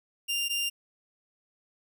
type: tone pair in turn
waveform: sawtooth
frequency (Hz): 2794 / 2794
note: F7 / F7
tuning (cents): 0 / 0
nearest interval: unison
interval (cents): 0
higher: neither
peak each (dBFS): -24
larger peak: neither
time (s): 0.28-0.49 / 0.49-0.7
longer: neither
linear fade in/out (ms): 20
effects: none